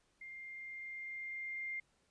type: tone with level ramp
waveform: sine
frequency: 2108 Hz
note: C7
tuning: 12 cents sharp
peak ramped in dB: -47 to -38 dBFS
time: 0.21-1.8 s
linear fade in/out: 5 ms
effects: pink hiss -75 dBFS RMS until 2.1 s + resampled to 22050 Hz